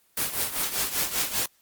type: noise with tremolo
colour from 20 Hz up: white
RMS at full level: -24 dBFS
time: 0.17-1.46 s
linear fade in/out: 2 ms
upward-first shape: triangle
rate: 5.1 Hz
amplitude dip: 80%
effects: white hiss -64 dBFS RMS until 1.61 s + Opus 24 kbps